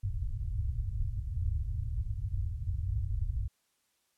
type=low-pass noise; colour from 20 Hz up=white; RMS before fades=-33 dBFS; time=0.03-3.48 s; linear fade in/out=10 ms; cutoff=110 Hz; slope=48 dB/octave; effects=white hiss -75 dBFS RMS until 4.17 s + low-pass 12000 Hz 12 dB/octave